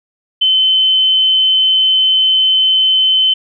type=tone; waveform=sine; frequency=3061 Hz; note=G7; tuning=42 cents flat; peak=-8 dBFS; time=0.41-3.34 s; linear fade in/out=10 ms; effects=none